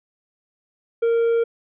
triangle tone, 463 Hz, A#4, 12 cents flat, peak -14 dBFS, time 1.02-1.44 s, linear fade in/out 10 ms, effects resampled to 8000 Hz

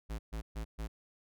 square tone bursts, 55 Hz, A1, in tune, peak -37 dBFS, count 4, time 0.09-0.88 s, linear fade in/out 20 ms, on 100 ms, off 130 ms, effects none

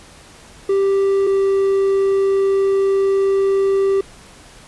triangle tone pair in turn, 392.3 / 390.8 Hz, G4 / G4, +1 / -5 cents, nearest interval unison, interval 6 cents, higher first, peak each -11 dBFS, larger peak neither, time 0.69-1.27 / 1.27-4.01 s, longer second, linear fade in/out 5 ms, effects pink hiss -43 dBFS RMS until 4.67 s + resampled to 24000 Hz

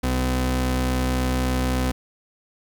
sawtooth tone pair together, 63.6 / 127.2 Hz, C2 / C3, -48 / -48 cents, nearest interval octave, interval 1200 cents, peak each -18 dBFS, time 0.03-1.92 s, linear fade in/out 10 ms, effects 9-bit

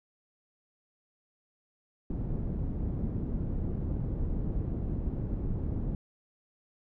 pink low-pass noise, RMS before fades -32 dBFS, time 2.1-5.95 s, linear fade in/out 2 ms, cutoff 240 Hz, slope 12 dB/octave, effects none

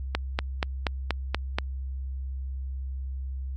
click train, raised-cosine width 0.3 ms, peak -8 dBFS, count 7, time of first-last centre 0.15-1.585 s, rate 4.18 Hz, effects added 66 Hz sine -30 dBFS peak until 3.56 s + MP3 48 kbps

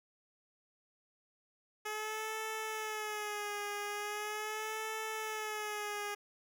10% pulse tone with vibrato, 424.6 Hz, G#4, 38 cents sharp, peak -29 dBFS, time 1.85-6.15 s, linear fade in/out 10 ms, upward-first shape sine, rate 0.4 Hz, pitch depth 58 cents each way, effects none

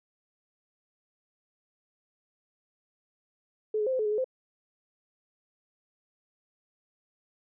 sine tone with pitch steps, 430.3 / 422.1 / 523 / 515 / 430.4 / 418.8 / 426.6 / 517 Hz, A4 / G#4 / C5 / C5 / A4 / G#4 / G#4 / C5, -39 / +28 / -1 / -28 / -38 / +15 / +46 / -21 cents, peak -25 dBFS, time 3.74-4.244 s, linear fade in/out 5 ms, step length 63 ms, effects none

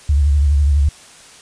sine tone with vibrato, 71.9 Hz, D2, 36 cents flat, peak -10 dBFS, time 0.09-0.89 s, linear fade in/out 5 ms, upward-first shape triangle, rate 12 Hz, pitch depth 100 cents each way, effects white hiss -42 dBFS RMS until 1.41 s + resampled to 22050 Hz

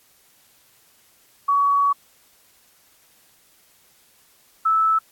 sine tone pair in turn, 1129 / 1310.8 Hz, C#6 / E6, +31 / -10 cents, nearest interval minor third, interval 259 cents, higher second, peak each -15 dBFS, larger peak neither, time 1.48-1.93 / 4.65-4.99 s, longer first, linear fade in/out 10 ms, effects white hiss -57 dBFS RMS until 5.11 s + AAC 64 kbps

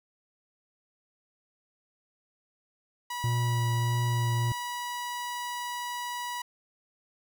sawtooth tone, 973 Hz, B5, 26 cents flat, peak -29 dBFS, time 3.1-6.42 s, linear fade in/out 5 ms
triangle tone with vibrato, 118.4 Hz, A#2, 27 cents sharp, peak -23 dBFS, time 3.24-4.52 s, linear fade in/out 0 ms, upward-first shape triangle, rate 1.6 Hz, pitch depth 20 cents each way
effects none

